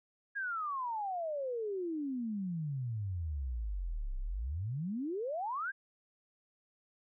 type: exponential two-way sweep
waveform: sine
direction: down then up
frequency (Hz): 1661.2 to 30.87 to 1661.2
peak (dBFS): -34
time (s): 0.35-5.72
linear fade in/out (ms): 20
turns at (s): 4.18
effects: none